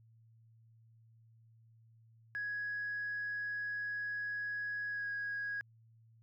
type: tone with pitch glide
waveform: sine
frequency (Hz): 1667 to 1650.7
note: G#6 to G#6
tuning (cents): +6 to -11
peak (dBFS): -35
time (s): 2.35-5.61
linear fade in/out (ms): 0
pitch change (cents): -17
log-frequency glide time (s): 4.9-5.05
effects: tanh soft clip ceiling -32 dBFS + added 113 Hz sine -61 dBFS peak until 6.22 s